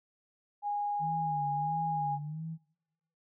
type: tone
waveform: sine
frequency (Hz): 822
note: G#5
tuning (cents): -18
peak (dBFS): -30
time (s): 0.62-2.19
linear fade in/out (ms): 50
type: tone with vibrato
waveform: sine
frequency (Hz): 154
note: D#3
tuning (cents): -17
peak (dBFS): -36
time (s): 0.99-2.58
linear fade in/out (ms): 50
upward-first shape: sine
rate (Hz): 1.5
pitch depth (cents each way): 89
effects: noise-tail reverb RT60 1.0 s tail -25 dB re dry